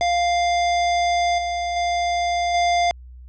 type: tone with level steps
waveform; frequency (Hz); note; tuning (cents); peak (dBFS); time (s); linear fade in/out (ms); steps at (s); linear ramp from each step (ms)
square; 698.5; F5; 0; -18 / -23 / -20 / -17; 0.01-2.91; 0; 1.38 / 1.76 / 2.54; 5
effects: added 62 Hz sine -38 dBFS peak until 3.28 s + resampled to 16000 Hz